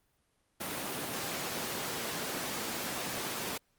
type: high-pass noise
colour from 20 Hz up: pink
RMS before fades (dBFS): -37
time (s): 0.6-3.58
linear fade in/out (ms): 10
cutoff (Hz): 190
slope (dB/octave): 12
effects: pink hiss -74 dBFS RMS until 3.78 s + Opus 32 kbps